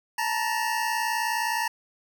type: tone pair together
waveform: 25% pulse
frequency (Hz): 880 / 939.7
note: A5 / A#5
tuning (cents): 0 / +14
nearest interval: minor second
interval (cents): 114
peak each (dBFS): -24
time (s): 0.18-1.68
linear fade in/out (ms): 5
effects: none